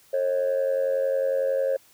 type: tone with amplitude modulation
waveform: sine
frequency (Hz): 540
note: C#5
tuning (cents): -45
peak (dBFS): -16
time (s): 0.13-1.77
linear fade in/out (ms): 10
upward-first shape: sine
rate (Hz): 91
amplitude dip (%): 80
effects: tanh soft clip ceiling -17 dBFS + white hiss -57 dBFS RMS until 1.93 s